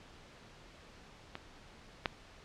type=clicks; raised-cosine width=0.3 ms; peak=-25 / -14 dBFS; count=2; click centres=1.354 / 2.058 s; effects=pink hiss -56 dBFS RMS until 2.44 s + low-pass 5000 Hz 12 dB/octave